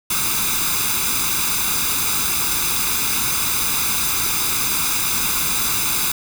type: noise with comb filter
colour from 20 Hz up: white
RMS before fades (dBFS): -20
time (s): 0.1-6.12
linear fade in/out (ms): 5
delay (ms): 0.81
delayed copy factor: +0.75
effects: none